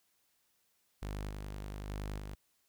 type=tone with level steps; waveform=sawtooth; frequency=50.6 Hz; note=G#1; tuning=44 cents flat; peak=-34 / -37 / -34 / -38 dBFS; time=1.02-2.35 s; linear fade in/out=5 ms; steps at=1.3 / 1.88 / 2.18 s; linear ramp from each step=5 ms; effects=white hiss -75 dBFS RMS until 2.68 s